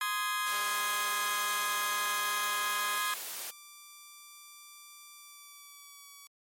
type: chord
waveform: sawtooth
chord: Ab major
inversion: first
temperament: just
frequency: 1038.3 / 1245.9 / 1661.2 Hz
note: C6 / Eb6 / Ab6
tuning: -14 / +2 / 0 cents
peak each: -31 dBFS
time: 0.01-3.14 s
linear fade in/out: 2 ms
type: noise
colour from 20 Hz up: white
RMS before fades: -40 dBFS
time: 0.46-3.51 s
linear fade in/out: 10 ms
type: click train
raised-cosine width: 0.5 ms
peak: -31 dBFS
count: 495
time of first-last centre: 0.52-2.978 s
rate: 201 Hz
type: tone with pitch glide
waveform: 5% pulse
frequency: 1174.7 to 1137.3 Hz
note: D6 to C#6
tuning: 0 to +44 cents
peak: -38 dBFS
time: 3.33-6.27 s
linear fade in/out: 0 ms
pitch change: -56 cents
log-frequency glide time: 5.14-6.08 s
effects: high-pass 400 Hz 12 dB/octave + MP3 64 kbps